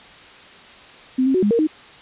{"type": "tone with pitch steps", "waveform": "sine", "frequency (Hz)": [258.3, 266.6, 370.2, 206.1, 464.8, 311.3], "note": ["C4", "C4", "F#4", "G#3", "A#4", "D#4"], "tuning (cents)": [-22, 33, 1, -13, -5, 1], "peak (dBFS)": -14, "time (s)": [1.18, 1.672], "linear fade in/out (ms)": 10, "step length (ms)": 82, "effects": ["white hiss -43 dBFS RMS until 2.01 s", "resampled to 8000 Hz"]}